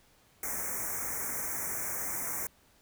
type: band-stop noise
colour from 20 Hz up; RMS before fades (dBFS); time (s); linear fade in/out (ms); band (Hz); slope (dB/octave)
white; -35; 0.43-2.47; 2; 2300 to 5700; 96
effects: pink hiss -64 dBFS RMS until 2.81 s